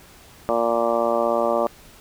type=harmonic tone; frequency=116.8 Hz; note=A#2; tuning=4 cents sharp; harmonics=2 / 3 / 4 / 5 / 6 / 7 / 8 / 9 / 10; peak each=-30 / -28 / -27 / -21 / -27 / -30 / -31 / -33 / -28 dBFS; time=0.49-1.67 s; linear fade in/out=0 ms; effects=pink hiss -48 dBFS RMS until 2 s